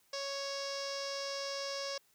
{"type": "tone with low-pass filter", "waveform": "sawtooth", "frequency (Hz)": 554.4, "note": "C#5", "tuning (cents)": 0, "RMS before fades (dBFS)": -39, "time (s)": [0.13, 1.98], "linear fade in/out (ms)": 5, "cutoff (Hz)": 5400, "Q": 7.3, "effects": ["white hiss -70 dBFS RMS until 2.14 s"]}